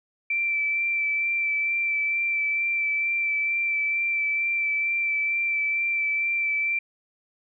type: tone with vibrato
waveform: sine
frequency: 2336 Hz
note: D7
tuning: 10 cents flat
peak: -22 dBFS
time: 0.3-6.79 s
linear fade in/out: 5 ms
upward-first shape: sine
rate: 2.2 Hz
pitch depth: 17 cents each way
effects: none